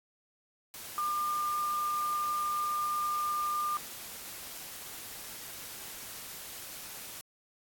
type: tone in noise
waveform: sine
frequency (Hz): 1200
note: D6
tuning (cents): +37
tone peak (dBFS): -29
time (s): 0.98-3.77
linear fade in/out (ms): 0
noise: white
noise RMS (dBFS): -44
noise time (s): 0.74-7.21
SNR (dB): +12
effects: AAC 64 kbps